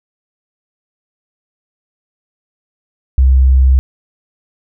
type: tone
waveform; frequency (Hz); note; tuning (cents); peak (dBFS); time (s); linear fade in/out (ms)
sine; 65.41; C2; 0; -5; 3.18-3.79; 0
effects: none